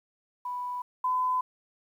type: tone pair in turn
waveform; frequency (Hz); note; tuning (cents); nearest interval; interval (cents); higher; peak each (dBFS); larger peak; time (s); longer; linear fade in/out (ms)
sine; 987.8 / 1011.5; B5 / B5; 0 / +41; unison; 41; second; -31 / -24; second; 0.45-0.82 / 1.04-1.41; neither; 5
effects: 10-bit